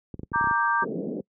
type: clicks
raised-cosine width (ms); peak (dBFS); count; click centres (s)
3; -22; 9; 0.142 / 0.194 / 0.233 / 0.318 / 0.359 / 0.411 / 0.442 / 0.472 / 0.511
type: chord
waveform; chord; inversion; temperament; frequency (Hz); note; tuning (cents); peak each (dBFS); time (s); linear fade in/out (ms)
sine; G minor; first; equal with one note detuned; 932.3 / 1174.7 / 1576.2; Bb5 / D6 / G6; 0 / 0 / +9; -25; 0.33-0.85; 20
type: band-pass noise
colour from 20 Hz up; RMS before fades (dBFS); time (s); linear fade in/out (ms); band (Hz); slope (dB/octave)
pink; -31; 0.82-1.21; 5; 170 to 550; 48
effects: noise-tail reverb RT60 0.1 s tail -25 dB re dry + high-pass 60 Hz 12 dB/octave